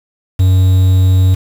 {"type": "tone with quantisation", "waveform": "triangle", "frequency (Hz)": 93.2, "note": "F#2", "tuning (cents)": 13, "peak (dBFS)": -4, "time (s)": [0.39, 1.35], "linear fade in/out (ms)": 10, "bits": 5, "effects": []}